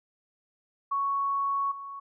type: tone with level steps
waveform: sine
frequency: 1111 Hz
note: C#6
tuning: 4 cents sharp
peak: -25 / -37 dBFS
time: 0.91-2 s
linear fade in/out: 10 ms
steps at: 1.71 s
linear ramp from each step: 10 ms
effects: none